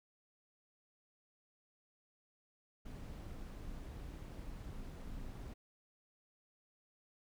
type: noise with amplitude modulation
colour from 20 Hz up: brown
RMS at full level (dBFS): -45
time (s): 2.85-5.54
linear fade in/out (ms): 10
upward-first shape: sine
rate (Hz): 232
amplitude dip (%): 45
effects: none